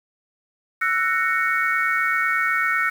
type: chord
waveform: sine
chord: F# dominant seventh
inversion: third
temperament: just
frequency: 1332 / 1480 / 1850 / 2220 Hz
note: E6 / F#6 / A#6 / C#7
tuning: +18 / 0 / -14 / +2 cents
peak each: -24 dBFS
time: 0.81-2.9 s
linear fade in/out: 10 ms
effects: 7-bit